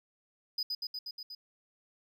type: tone with echo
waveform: triangle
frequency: 4981 Hz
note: D#8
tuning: 1 cent sharp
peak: -29 dBFS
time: 0.58-0.63 s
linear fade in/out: 5 ms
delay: 120 ms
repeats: 6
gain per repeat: -2 dB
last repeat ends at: 1.35 s
effects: none